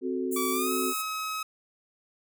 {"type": "chord", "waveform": "sine", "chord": "F# diminished", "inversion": "second", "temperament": "equal", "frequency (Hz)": [261.6, 370, 440], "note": ["C4", "F#4", "A4"], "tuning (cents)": [0, 0, 0], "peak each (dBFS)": [-31, -30, -36], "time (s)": [0.01, 0.94], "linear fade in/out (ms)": 50}
{"type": "high-pass noise", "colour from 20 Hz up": "pink", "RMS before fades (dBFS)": -35, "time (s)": [0.31, 1.03], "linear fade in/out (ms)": 20, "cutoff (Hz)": 7000, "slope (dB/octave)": 96}
{"type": "tone with pitch glide", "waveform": "sawtooth", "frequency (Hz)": [1151, 1277.1], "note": ["D6", "D#6"], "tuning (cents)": [-35, 45], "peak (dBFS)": -27, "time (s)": [0.36, 1.43], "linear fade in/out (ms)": 5, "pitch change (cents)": 180, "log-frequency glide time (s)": [0.52, 0.71]}
{"effects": []}